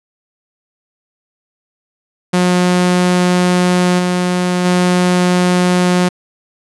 sawtooth tone with level steps, 179.7 Hz, F3, 50 cents sharp, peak -6 / -9 / -6 dBFS, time 2.33-6.09 s, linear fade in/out 10 ms, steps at 3.98 / 4.64 s, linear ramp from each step 20 ms, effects resampled to 24000 Hz

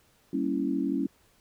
sine chord, G diminished seventh, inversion none, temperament equal, 196 / 233.1 / 277.2 / 329.6 Hz, G3 / Bb3 / Db4 / Fb4, 0 / 0 / 0 / 0 cents, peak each -33 / -34 / -28 / -32 dBFS, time 0.33-1.07 s, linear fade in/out 5 ms, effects pink hiss -64 dBFS RMS until 1.4 s

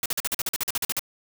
white noise bursts, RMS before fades -26 dBFS, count 14, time 0.03-0.994 s, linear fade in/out 2 ms, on 28 ms, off 44 ms, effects none

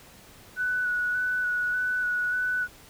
sine tone with vibrato, 1480 Hz, F#6, in tune, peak -24 dBFS, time 0.56-2.68 s, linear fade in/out 50 ms, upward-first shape square, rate 1.7 Hz, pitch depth 15 cents each way, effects pink hiss -51 dBFS RMS until 2.89 s

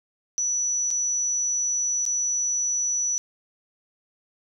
sine tone with dropouts, 5920 Hz, F#8, in tune, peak -22 dBFS, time 0.38-3.18 s, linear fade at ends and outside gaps 0 ms, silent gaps 0.905-0.911 / 2.053-2.063 s, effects none

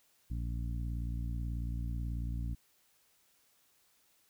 harmonic tone, 58.3 Hz, A#1, 1 cent sharp, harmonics 1 / 2 / 3 / 4 / 5, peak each -35 / -40 / -47 / -49 / -52 dBFS, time 0.3-2.55 s, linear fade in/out 10 ms, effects white hiss -70 dBFS RMS until 4.29 s

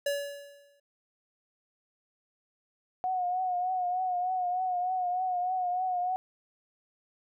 square tone with exponential decay, 569 Hz, C#5, 45 cents sharp, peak -26 dBFS, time 0.06-0.8 s, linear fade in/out 5 ms, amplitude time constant 160 ms
sine tone with vibrato, 730 Hz, F#5, 24 cents flat, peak -27 dBFS, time 3.04-6.16 s, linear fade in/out 0 ms, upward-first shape triangle, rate 3.3 Hz, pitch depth 53 cents each way
effects none

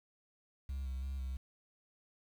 sine tone with vibrato, 66.4 Hz, C2, 26 cents sharp, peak -34 dBFS, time 0.69-1.37 s, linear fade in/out 5 ms, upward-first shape square, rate 3 Hz, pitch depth 32 cents each way, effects tanh soft clip ceiling -36 dBFS + 10-bit

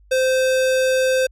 square tone, 519 Hz, C5, 14 cents flat, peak -16 dBFS, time 0.11-1.27 s, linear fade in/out 10 ms, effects added 50 Hz sine -48 dBFS peak until 1.31 s + low-pass 11000 Hz 12 dB/octave

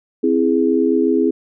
sine chord, C augmented, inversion none, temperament equal, 261.6 / 329.6 / 415.3 Hz, C4 / E4 / G#4, 0 / 0 / 0 cents, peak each -17 dBFS, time 0.23-1.31 s, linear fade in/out 10 ms, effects none

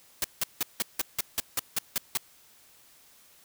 white noise bursts, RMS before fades -27 dBFS, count 11, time 0.22-2.173 s, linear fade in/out 2 ms, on 23 ms, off 170 ms, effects white hiss -58 dBFS RMS until 3.44 s

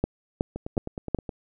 two click trains, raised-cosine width 2 ms, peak -19 / -9 dBFS, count 8 / 4, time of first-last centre 0.56-1.292 / 0.04-1.147 s, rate 9.56 / 2.71 Hz, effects none

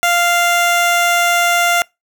15% pulse tone, 696 Hz, F5, 6 cents flat, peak -5 dBFS, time 0.03-1.82 s, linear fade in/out 0 ms, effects noise-tail reverb RT60 0.2 s tail -25 dB re dry

